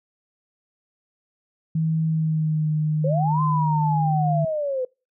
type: tone with pitch glide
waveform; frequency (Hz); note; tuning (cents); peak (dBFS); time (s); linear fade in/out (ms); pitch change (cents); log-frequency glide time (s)
sine; 160 to 153.66; D#3 to D#3; +49 to -21; -19; 1.75-4.45; 5; -70; 2.06-2.71
type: linear two-way sweep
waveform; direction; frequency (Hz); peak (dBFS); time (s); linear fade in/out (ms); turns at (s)
sine; up then down; 497.3 to 1046.5 to 497.3; -22; 3.04-4.85; 5; 3.42
effects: noise-tail reverb RT60 0.3 s tail -26 dB re dry